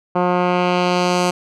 10% pulse tone with low-pass filter sweep, 178.9 Hz, F3, 42 cents sharp, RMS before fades -17 dBFS, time 0.15-1.31 s, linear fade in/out 10 ms, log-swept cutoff 1200 to 8300 Hz, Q 1.1, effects none

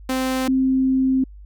sawtooth / sine tone pair in turn, 260 / 262.7 Hz, C4 / C4, -11 / +7 cents, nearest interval unison, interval 18 cents, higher second, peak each -16 / -15 dBFS, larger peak second, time 0.09-0.48 / 0.48-1.24 s, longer second, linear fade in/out 5 ms, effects added 50 Hz sine -38 dBFS peak until 1.45 s

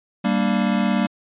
square chord, G minor, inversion none, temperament equal, 196 / 233.1 / 293.7 Hz, G3 / Bb3 / D4, 0 / 0 / 0 cents, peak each -21 / -22 / -27 dBFS, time 0.24-1.07 s, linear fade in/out 10 ms, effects resampled to 8000 Hz

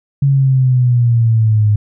sine exponential sweep, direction down, 140.4 to 103.83 Hz, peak -8 dBFS, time 0.22-1.76 s, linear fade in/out 5 ms, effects none

